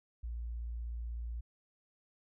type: tone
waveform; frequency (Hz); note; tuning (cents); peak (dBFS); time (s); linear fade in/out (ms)
sine; 58.1; A#1; -5; -37; 0.23-1.41; 10
effects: none